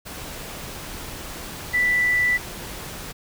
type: tone in noise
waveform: sine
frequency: 1975.5 Hz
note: B6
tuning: in tune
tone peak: -17 dBFS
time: 1.73-2.38 s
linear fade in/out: 20 ms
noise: pink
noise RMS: -35 dBFS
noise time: 0.05-3.13 s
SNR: +15 dB
effects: none